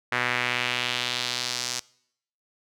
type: tone with band-pass filter sweep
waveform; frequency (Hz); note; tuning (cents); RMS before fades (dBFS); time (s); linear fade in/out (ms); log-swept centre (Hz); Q
sawtooth; 123.47; B2; 0; -28; 0.12-1.8; 5; 1800 to 5900; 1.9
effects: noise-tail reverb RT60 0.7 s tail -24 dB re dry